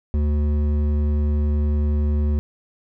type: tone with hard clipping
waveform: sine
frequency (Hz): 74.1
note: D2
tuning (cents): +16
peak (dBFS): -19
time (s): 0.14-2.39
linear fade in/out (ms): 0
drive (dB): 10
effects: none